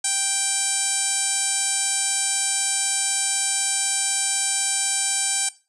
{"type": "tone with low-pass filter", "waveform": "5% pulse", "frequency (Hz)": 784, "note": "G5", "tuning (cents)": 0, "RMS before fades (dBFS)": -23, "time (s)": [0.04, 5.49], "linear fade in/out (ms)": 5, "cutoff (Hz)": 8400, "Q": 7.3, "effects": ["noise-tail reverb RT60 0.3 s tail -17 dB re dry"]}